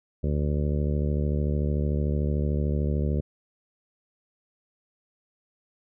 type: harmonic tone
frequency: 73.42 Hz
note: D2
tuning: in tune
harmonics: 1 / 2 / 3 / 4 / 5 / 6 / 7 / 8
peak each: -25 / -28 / -32 / -40 / -36 / -38 / -39 / -42 dBFS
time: 0.23-3.21 s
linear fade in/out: 10 ms
effects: none